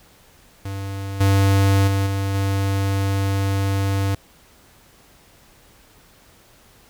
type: tone with level steps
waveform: square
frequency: 98 Hz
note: G2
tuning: in tune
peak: -27 / -14 / -18 / -21 / -19 dBFS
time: 0.65-4.15 s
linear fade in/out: 5 ms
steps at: 1.2 / 1.87 / 2.06 / 2.34 s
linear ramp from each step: 10 ms
effects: pink hiss -52 dBFS RMS until 6.89 s